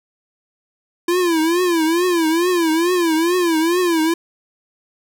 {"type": "tone with vibrato", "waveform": "square", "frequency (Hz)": 338.9, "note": "E4", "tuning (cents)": 48, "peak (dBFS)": -15, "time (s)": [1.08, 4.14], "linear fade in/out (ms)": 5, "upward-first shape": "triangle", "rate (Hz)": 2.3, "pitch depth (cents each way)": 150, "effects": []}